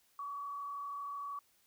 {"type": "tone with frequency modulation", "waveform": "sine", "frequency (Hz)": 1135, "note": "C#6", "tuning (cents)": 41, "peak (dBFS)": -39, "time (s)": [0.19, 1.39], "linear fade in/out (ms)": 2, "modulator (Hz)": 32.8, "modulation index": 0.58, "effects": ["white hiss -71 dBFS RMS until 1.66 s"]}